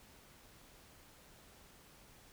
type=silence; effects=pink hiss -61 dBFS RMS until 2.32 s